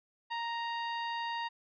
sawtooth tone, 932.3 Hz, A#5, in tune, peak -30 dBFS, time 0.3-1.49 s, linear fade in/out 20 ms, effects resampled to 11025 Hz

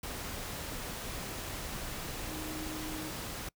sine tone in noise, 311.1 Hz, D#4, in tune, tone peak -41 dBFS, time 2.28-3.11 s, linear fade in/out 5 ms, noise pink, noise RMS -40 dBFS, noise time 0.03-3.49 s, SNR -4 dB, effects noise-tail reverb RT60 0.1 s tail -25 dB re dry

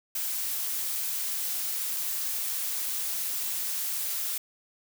blue noise, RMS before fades -31 dBFS, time 0.15-4.38 s, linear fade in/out 5 ms, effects none

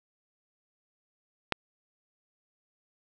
click, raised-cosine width 0.3 ms, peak -9 dBFS, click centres 1.523 s, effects none

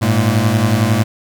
25% pulse beating tone pair, 103.83 / 114.83 Hz, G#2 / A#2, 0 / -26 cents, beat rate 11 Hz, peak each -11 dBFS, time 0.01-1.04 s, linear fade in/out 20 ms, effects none

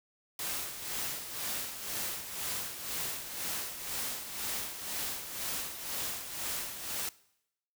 white noise with tremolo, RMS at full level -35 dBFS, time 0.39-7.09 s, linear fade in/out 2 ms, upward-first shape sine, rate 2 Hz, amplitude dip 60%, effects noise-tail reverb RT60 0.8 s tail -21 dB re dry

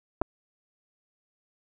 clicks, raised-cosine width 1 ms, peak -13 dBFS, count 2, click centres 0.215 / 0.218 s, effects none

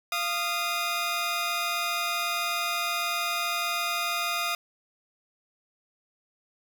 15% pulse tone pair together, 692 / 1232.3 Hz, F5 / D#6, -16 / -17 cents, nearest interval minor seventh, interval 999 cents, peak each -25 / -22 dBFS, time 0.12-4.55 s, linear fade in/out 2 ms, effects none

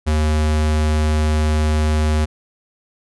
square tone, 76.8 Hz, D#2, 22 cents flat, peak -15 dBFS, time 0.06-2.26 s, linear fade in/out 20 ms, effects resampled to 24000 Hz

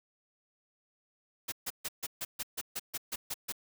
white noise bursts, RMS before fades -36 dBFS, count 12, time 1.48-3.524 s, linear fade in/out 10 ms, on 42 ms, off 140 ms, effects none

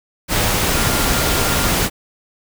sine tone in noise, 1400 Hz, F6, 4 cents sharp, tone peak -28 dBFS, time 0.71-1.71 s, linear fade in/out 50 ms, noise pink, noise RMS -17 dBFS, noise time 0.28-1.9 s, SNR -14 dB, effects none

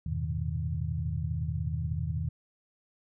sine tone cluster, 81.9 / 98.6 / 114.7 / 126.5 / 156.7 Hz, E2 / G2 / A#2 / B2 / D#3, -11 / +11 / -28 / +42 / +13 cents, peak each -33 / -39 / -38 / -37 / -34 dBFS, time 0.06-2.29 s, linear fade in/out 5 ms, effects none

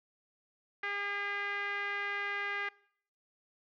5% pulse tone with low-pass filter, 404.6 Hz, G#4, 45 cents flat, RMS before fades -36 dBFS, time 0.83-2.69 s, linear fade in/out 5 ms, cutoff 1900 Hz, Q 3.8, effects noise-tail reverb RT60 0.6 s tail -22 dB re dry

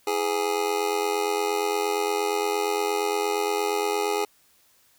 25% pulse tone with amplitude modulation, 415.3 Hz, G#4, in tune, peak -16 dBFS, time 0.07-4.25 s, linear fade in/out 5 ms, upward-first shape sine, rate 88.6 Hz, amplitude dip 75%, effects white hiss -61 dBFS RMS until 4.98 s

